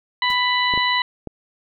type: harmonic tone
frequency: 992 Hz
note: B5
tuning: 7 cents sharp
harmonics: 1 / 2 / 3 / 4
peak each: -21 / -21 / -25 / -24 dBFS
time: 0.22-1.02 s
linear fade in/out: 2 ms
type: noise with exponential decay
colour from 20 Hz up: pink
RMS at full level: -35 dBFS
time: 0.3-0.42 s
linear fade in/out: 1 ms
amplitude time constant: 24 ms
type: clicks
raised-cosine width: 2 ms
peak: -16 dBFS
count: 3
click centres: 0.738 / 0.776 / 1.273 s
effects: none